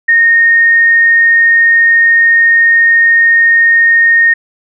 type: tone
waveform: sine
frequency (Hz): 1847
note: A#6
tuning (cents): -16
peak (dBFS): -4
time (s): 0.08-4.34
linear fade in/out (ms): 10
effects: none